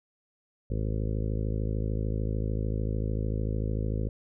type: harmonic tone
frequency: 53.4 Hz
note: G#1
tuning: 49 cents sharp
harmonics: 1 / 2 / 3 / 4 / 5 / 6 / 7 / 8 / 9 / 10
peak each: -30 / -31 / -38 / -38 / -42 / -43 / -43 / -43 / -43 / -46 dBFS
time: 0.7-4.09 s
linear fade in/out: 5 ms
effects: none